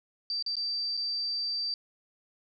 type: tone with dropouts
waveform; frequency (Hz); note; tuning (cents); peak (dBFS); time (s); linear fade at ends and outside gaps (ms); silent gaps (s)
sine; 4663; D8; -13; -29; 0.3-1.74; 1; 0.425-0.463 / 0.555-0.567 / 0.969-0.974
effects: none